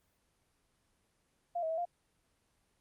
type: tone with pitch steps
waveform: sine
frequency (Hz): 695 / 642 / 650 / 699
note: F5 / E5 / E5 / F5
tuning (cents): -9 / -46 / -24 / +1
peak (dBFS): -32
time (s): 1.55-1.854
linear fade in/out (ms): 10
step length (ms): 76
effects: pink hiss -75 dBFS RMS until 2.8 s + Opus 24 kbps